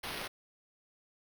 white noise with sample-and-hold, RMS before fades -40 dBFS, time 0.03-0.28 s, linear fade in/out 10 ms, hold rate 7350 Hz, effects none

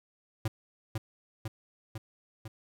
square tone with echo, 110 Hz, A2, in tune, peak -28 dBFS, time 0.45-0.48 s, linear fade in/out 5 ms, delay 500 ms, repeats 4, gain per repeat -3 dB, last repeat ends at 2.48 s, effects none

